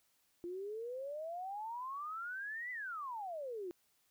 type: exponential two-way sweep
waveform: sine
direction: up then down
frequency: 341.5 to 2022 to 341.5 Hz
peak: -40 dBFS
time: 0.44-3.71 s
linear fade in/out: 0 ms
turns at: 2.71 s
effects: white hiss -75 dBFS RMS until 4.1 s